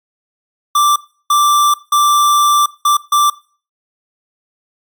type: tone bursts at uneven times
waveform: square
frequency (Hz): 1174.7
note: D6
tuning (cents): 0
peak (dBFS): -9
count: 5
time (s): 0.75-0.96 / 1.3-1.74 / 1.92-2.66 / 2.85-2.97 / 3.12-3.3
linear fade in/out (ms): 5
effects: noise-tail reverb RT60 0.4 s tail -20 dB re dry + MP3 96 kbps